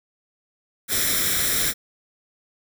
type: noise with comb filter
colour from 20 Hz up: white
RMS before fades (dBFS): -22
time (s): 0.88-1.74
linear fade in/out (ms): 50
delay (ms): 0.54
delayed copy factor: +0.7
effects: none